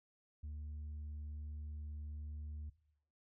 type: tone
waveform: sine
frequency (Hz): 75.1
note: D2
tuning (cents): +39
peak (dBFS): -40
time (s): 0.43-2.7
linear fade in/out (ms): 10
effects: noise-tail reverb RT60 0.7 s tail -20 dB re dry + tanh soft clip ceiling -42 dBFS